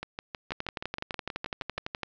two click trains, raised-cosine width 0.3 ms, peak -19 / -16 dBFS, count 12 / 19, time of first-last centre 0.03-1.779 / 0.52-2.033 s, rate 6.29 / 11.9 Hz, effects resampled to 16000 Hz + 8-bit

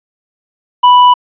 sine tone with tanh clipping, 987.8 Hz, B5, in tune, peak -4 dBFS, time 0.83-1.14 s, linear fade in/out 10 ms, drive 8 dB, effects resampled to 8000 Hz

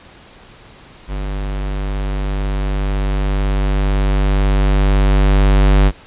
square tone with level ramp, 49 Hz, G1, in tune, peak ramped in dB -21 to -8 dBFS, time 1.07-5.92 s, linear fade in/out 50 ms, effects pink hiss -42 dBFS RMS until 6.06 s + resampled to 8000 Hz

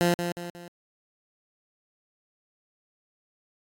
15% pulse tone with echo, 173.8 Hz, F3, 8 cents flat, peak -14 dBFS, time 0.01-0.14 s, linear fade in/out 0 ms, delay 180 ms, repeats 3, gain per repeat -7 dB, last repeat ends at 0.68 s, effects AAC 48 kbps

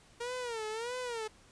sawtooth tone with vibrato, 466.2 Hz, A#4, in tune, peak -32 dBFS, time 0.2-1.28 s, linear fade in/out 10 ms, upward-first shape sine, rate 1.6 Hz, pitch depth 140 cents each way, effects pink hiss -61 dBFS RMS until 1.51 s + resampled to 22050 Hz

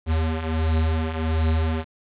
square beating tone pair, 78.9 / 80.3 Hz, D#2 / E2, +25 / -45 cents, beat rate 1.4 Hz, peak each -27 / -22 dBFS, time 0.06-1.85 s, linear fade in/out 50 ms, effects resampled to 8000 Hz + 8-bit

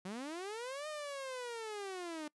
sawtooth linear two-way sweep, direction up then down, 176.5 to 618 to 295.2 Hz, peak -37 dBFS, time 0.05-2.28 s, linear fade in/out 5 ms, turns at 0.88 s, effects noise-tail reverb RT60 0.1 s tail -24 dB re dry + resampled to 24000 Hz

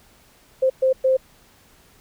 sine tone bursts at uneven times, 523.3 Hz, C5, in tune, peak -14 dBFS, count 3, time 0.62-0.7 / 0.82-0.93 / 1.04-1.17 s, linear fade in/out 10 ms, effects pink hiss -54 dBFS RMS until 2 s

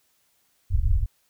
pink low-pass noise, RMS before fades -21 dBFS, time 0.7-1.06 s, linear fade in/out 10 ms, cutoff 110 Hz, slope 96 dB/octave, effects white hiss -67 dBFS RMS until 1.29 s

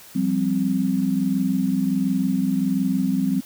sine chord, F suspended second, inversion none, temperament equal, 174.61 / 196 / 261.6 Hz, F3 / G3 / C4, 0 / 0 / 0 cents, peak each -26 / -22 / -22 dBFS, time 0.15-3.41 s, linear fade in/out 10 ms, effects white hiss -45 dBFS RMS until 3.45 s

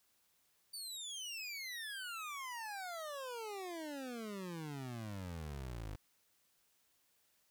25% pulse exponential sweep, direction down, 4648 to 49.22 Hz, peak -39 dBFS, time 0.73-5.96 s, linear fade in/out 10 ms, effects white hiss -75 dBFS RMS until 7.5 s

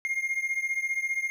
triangle beating tone pair, 2125 / 2140 Hz, C7 / C7, +26 / +38 cents, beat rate 15 Hz, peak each -27 / -30 dBFS, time 0.05-1.3 s, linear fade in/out 0 ms, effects none

